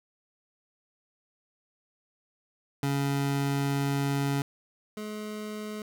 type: tone pair in turn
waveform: 25% pulse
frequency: 139.8 / 212.5 Hz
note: C#3 / G#3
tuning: +15 / +40 cents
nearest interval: perfect fifth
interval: 725 cents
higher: second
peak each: -22 / -31 dBFS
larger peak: first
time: 2.83-4.42 / 4.97-5.82 s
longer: first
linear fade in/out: 2 ms
effects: none